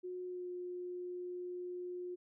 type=tone with pitch glide; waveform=sine; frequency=363 to 358 Hz; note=F#4 to F4; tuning=-33 to +43 cents; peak=-40 dBFS; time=0.03-2.16 s; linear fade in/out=20 ms; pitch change=-24 cents; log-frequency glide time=0.25-0.49 s; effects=none